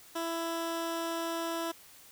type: tone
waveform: 15% pulse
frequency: 332.3 Hz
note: E4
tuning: 14 cents sharp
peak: -26 dBFS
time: 0.15-1.72 s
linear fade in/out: 10 ms
effects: white hiss -55 dBFS RMS until 2.11 s